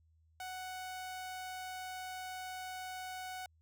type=tone; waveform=sawtooth; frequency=742 Hz; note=F#5; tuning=5 cents sharp; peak=-38 dBFS; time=0.4-3.46 s; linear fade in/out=2 ms; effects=added 80 Hz sine -66 dBFS peak until 3.61 s